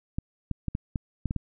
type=clicks; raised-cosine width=5 ms; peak=-16 dBFS; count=8; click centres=0.185 / 0.513 / 0.683 / 0.751 / 0.958 / 1.257 / 1.309 / 1.363 s; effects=none